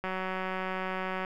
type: click train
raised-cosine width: 0.5 ms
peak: -19 dBFS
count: 227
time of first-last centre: 0.04-1.249 s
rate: 187 Hz
effects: 10-bit